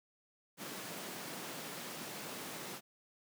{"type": "high-pass noise", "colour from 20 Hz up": "pink", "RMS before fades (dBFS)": -45, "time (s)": [0.57, 2.81], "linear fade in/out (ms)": 50, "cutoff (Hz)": 160, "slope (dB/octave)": 24, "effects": []}